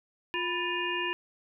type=harmonic tone with a mistuned harmonic; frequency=352.4 Hz; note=F4; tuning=16 cents sharp; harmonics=1 / 3 / 5 / 7 / 8; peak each=-35 / -35 / -35 / -35 / -35 dBFS; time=0.34-1.13 s; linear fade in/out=0 ms; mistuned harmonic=3; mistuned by=-120 cents; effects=none